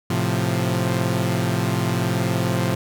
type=chord; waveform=sawtooth; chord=F major; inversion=first; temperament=equal; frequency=110 / 130.81 / 174.61 Hz; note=A2 / C3 / F3; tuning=0 / 0 / 0 cents; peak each=-20 dBFS; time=0.1-2.75 s; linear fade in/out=5 ms; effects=none